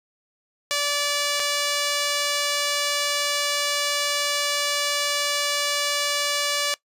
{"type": "tone with dropouts", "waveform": "5% pulse", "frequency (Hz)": 579, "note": "D5", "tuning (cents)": -25, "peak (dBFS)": -10, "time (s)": [0.71, 6.74], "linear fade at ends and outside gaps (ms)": 0, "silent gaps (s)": [1.396, 1.4], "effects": ["noise-tail reverb RT60 0.1 s tail -20 dB re dry", "resampled to 32000 Hz"]}